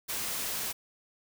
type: noise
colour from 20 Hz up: white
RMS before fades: -34 dBFS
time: 0.08-0.73 s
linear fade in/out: 20 ms
effects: none